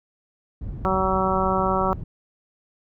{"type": "low-pass noise", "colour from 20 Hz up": "white", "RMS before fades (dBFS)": -32, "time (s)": [0.61, 2.04], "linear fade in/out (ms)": 5, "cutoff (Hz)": 100, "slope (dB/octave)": 12}
{"type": "harmonic tone", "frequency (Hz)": 189.1, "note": "F#3", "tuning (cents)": 38, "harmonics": [1, 2, 3, 4, 5, 6, 7], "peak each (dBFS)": [-27, -27, -27, -27, -27, -27, -27], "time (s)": [0.85, 1.93], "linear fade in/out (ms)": 0}
{"effects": []}